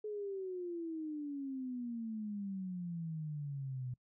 sine exponential sweep, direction down, 429.1 to 123.47 Hz, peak -38 dBFS, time 0.04-3.94 s, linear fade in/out 5 ms, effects noise-tail reverb RT60 0.1 s tail -24 dB re dry

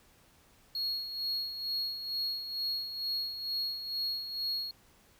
triangle tone with tremolo, 4311 Hz, C#8, 49 cents flat, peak -29 dBFS, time 0.75-4.71 s, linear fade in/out 2 ms, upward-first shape sine, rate 2.2 Hz, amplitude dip 60%, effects pink hiss -63 dBFS RMS until 5.19 s

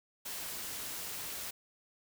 white noise, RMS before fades -41 dBFS, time 0.25-1.51 s, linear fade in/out 10 ms, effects none

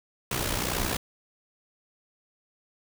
pink noise with amplitude modulation, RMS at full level -26 dBFS, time 0.31-0.97 s, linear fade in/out 5 ms, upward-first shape sine, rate 61.7 Hz, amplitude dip 65%, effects none

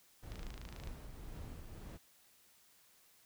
brown noise with tremolo, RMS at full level -46 dBFS, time 0.22-1.98 s, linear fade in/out 20 ms, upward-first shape triangle, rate 1.9 Hz, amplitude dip 45%
click train, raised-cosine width 0.2 ms, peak -33 dBFS, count 16, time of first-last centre 0.32-0.874 s, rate 27.1 Hz
effects white hiss -67 dBFS RMS until 3.25 s

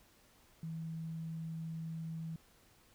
sine tone, 162.2 Hz, E3, 28 cents flat, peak -39 dBFS, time 0.63-2.36 s, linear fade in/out 2 ms, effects pink hiss -66 dBFS RMS until 2.94 s

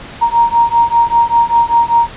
sine beating tone pair, 932.3 / 937.4 Hz, A#5 / A#5, 0 / +9 cents, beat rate 5.1 Hz, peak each -11 dBFS, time 0.21-2.09 s, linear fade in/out 20 ms, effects pink hiss -31 dBFS RMS until 2.16 s + resampled to 8000 Hz

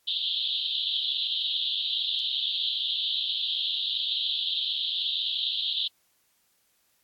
pink band-pass noise, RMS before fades -29 dBFS, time 0.07-5.88 s, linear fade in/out 10 ms, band 3100 to 4000 Hz, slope 96 dB/octave, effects white hiss -69 dBFS RMS until 7.03 s + AAC 64 kbps

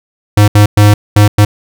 square tone bursts at uneven times, 103.83 Hz, G#2, in tune, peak -3 dBFS, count 5, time 0.37-0.48 / 0.55-0.66 / 0.77-0.94 / 1.16-1.28 / 1.38-1.45 s, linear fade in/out 5 ms, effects none

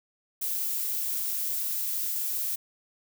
violet noise, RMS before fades -30 dBFS, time 0.41-2.56 s, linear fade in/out 10 ms, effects none

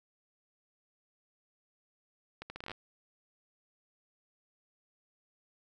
accelerating click train, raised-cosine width 0.3 ms, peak -26 dBFS, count 10, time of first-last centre 2.42-2.716 s, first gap 80 ms, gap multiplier 0.75, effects none

